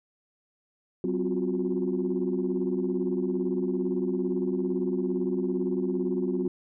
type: tone cluster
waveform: sine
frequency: 189.2 / 259.6 / 351.6 / 369.3 Hz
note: F#3 / C4 / F4 / F#4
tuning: +39 / -13 / +12 / -3 cents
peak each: -30 dBFS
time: 1.04-6.48 s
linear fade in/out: 2 ms
effects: tanh soft clip ceiling -17 dBFS